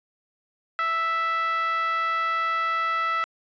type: tone with band-pass filter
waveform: 10% pulse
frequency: 659.3 Hz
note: E5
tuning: in tune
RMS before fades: -25 dBFS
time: 0.79-3.24 s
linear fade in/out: 0 ms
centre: 1500 Hz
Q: 8.5
effects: resampled to 16000 Hz